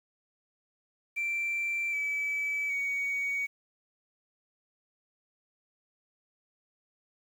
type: tone with pitch steps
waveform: sine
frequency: 2349 / 2297 / 2246 Hz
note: D7 / D7 / C#7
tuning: 0 / -39 / +22 cents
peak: -27 dBFS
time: 1.16-3.47 s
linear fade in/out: 20 ms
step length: 770 ms
effects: tanh soft clip ceiling -26 dBFS + 9-bit